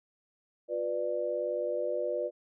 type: chord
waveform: sine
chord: B diminished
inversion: second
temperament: just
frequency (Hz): 355.6 / 493.9 / 592.7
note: F4 / B4 / D5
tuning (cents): +31 / 0 / +16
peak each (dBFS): -37 / -33 / -32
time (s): 0.68-2.31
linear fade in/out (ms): 50
effects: none